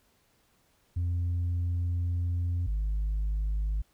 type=tone pair in turn; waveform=sine; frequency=87.31 / 51.71 Hz; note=F2 / G#1; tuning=0 / -7 cents; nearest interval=major sixth; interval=907 cents; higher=first; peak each=-24 dBFS; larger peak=neither; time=0.96-2.67 / 2.67-3.82 s; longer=first; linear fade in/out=10 ms; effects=tanh soft clip ceiling -25 dBFS + pink hiss -68 dBFS RMS until 3.93 s